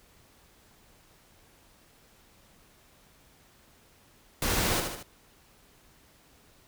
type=noise with echo; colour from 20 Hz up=pink; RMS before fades=-28 dBFS; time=4.42-4.8 s; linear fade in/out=2 ms; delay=76 ms; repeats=3; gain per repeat=-5 dB; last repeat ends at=5.028 s; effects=pink hiss -60 dBFS RMS until 6.67 s